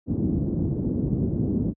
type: low-pass noise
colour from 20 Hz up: white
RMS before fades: -24 dBFS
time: 0.06-1.74 s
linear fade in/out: 50 ms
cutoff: 300 Hz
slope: 24 dB/octave
effects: high-pass 60 Hz 12 dB/octave